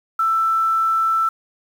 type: tone with quantisation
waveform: sine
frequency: 1328 Hz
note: E6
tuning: 12 cents sharp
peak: -15 dBFS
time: 0.19-1.29 s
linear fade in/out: 5 ms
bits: 7
effects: none